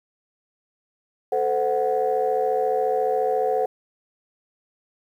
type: chord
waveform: sine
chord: F# diminished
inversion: first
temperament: equal with one note detuned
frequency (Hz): 440 / 514.3 / 740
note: A4 / C5 / F#5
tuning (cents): 0 / -30 / 0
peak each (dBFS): -23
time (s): 1.32-3.66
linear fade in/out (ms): 5
effects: tanh soft clip ceiling -12 dBFS + 9-bit